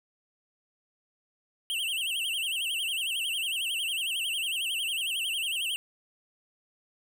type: tone with vibrato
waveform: square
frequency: 2934 Hz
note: F#7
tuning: 15 cents flat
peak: -29 dBFS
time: 1.7-5.76 s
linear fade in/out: 0 ms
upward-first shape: sine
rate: 11 Hz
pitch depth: 180 cents each way
effects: none